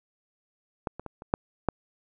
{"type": "clicks", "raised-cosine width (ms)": 1, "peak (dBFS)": [-15, -23, -23, -28, -8, -9], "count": 6, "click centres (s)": [0.872, 0.996, 1.063, 1.221, 1.339, 1.687], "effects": []}